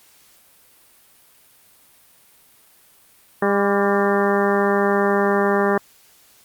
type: harmonic tone with a mistuned harmonic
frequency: 200.8 Hz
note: G3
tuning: 42 cents sharp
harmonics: 1 / 2 / 3 / 4 / 5 / 6 / 7 / 8 / 9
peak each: -22 / -19 / -24 / -25 / -28 / -26 / -30 / -30 / -28 dBFS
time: 3.42-5.78 s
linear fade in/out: 5 ms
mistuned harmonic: 6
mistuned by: -47 cents
effects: white hiss -53 dBFS RMS until 6.44 s + Opus 48 kbps